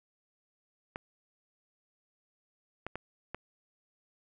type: clicks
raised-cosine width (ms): 0.5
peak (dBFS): -22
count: 4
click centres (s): 0.959 / 2.866 / 2.956 / 3.346
effects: none